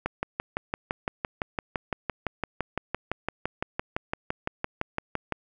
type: click train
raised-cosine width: 0.5 ms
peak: -12 dBFS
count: 32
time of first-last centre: 0.06-5.323 s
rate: 5.89 Hz
effects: none